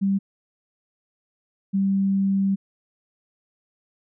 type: tone pair in turn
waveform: sine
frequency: 196 / 195.21 Hz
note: G3 / G3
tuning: 0 / -7 cents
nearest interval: unison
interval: 7 cents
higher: first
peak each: -18 / -18 dBFS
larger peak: neither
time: 0.01-0.19 / 1.73-2.56 s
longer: second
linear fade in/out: 20 ms
effects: none